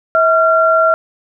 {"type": "tone pair together", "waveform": "sine", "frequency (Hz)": [647, 1373.2], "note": ["E5", "F6"], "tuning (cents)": [-32, -30], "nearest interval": "octave + minor second", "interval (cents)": 1302, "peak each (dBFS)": -11, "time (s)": [0.15, 0.94], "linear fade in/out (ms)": 0, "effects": []}